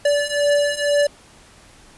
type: beating tone pair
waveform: square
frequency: 578 / 580.1 Hz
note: D5 / D5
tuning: -28 / -21 cents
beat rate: 2.1 Hz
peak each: -21 / -19 dBFS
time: 0.05-1.07 s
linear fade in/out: 5 ms
effects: pink hiss -48 dBFS RMS until 1.97 s + resampled to 24000 Hz